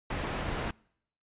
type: low-pass noise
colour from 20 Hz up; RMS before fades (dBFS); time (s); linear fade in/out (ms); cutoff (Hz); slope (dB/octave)
pink; -34; 0.1-0.71; 5; 2600; 12
effects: noise-tail reverb RT60 0.7 s tail -26 dB re dry + resampled to 8000 Hz